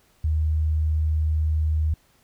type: tone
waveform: sine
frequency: 77.78 Hz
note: D#2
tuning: in tune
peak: -19 dBFS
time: 0.24-1.94 s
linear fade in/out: 5 ms
effects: pink hiss -61 dBFS RMS until 2.23 s